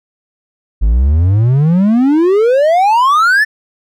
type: exponential sweep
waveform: triangle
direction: up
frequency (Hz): 49.16 to 1805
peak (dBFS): -5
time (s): 0.81-3.45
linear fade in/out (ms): 20
effects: none